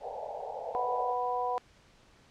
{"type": "band-pass noise", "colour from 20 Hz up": "white", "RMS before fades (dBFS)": -39, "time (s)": [0, 1.15], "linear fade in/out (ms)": 50, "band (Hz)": [440, 880], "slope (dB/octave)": 96}
{"type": "harmonic tone", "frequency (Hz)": 246.9, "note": "B3", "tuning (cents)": 0, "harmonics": [2, 3, 4], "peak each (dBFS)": [-35, -32, -33], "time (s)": [0.75, 1.58], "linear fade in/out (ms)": 0}
{"effects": ["pink hiss -61 dBFS RMS until 2.3 s", "low-pass 6000 Hz 12 dB/octave"]}